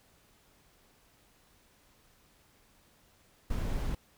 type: noise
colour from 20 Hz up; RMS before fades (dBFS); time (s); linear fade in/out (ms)
brown; -32; 3.5-3.95; 5
effects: pink hiss -65 dBFS RMS until 4.17 s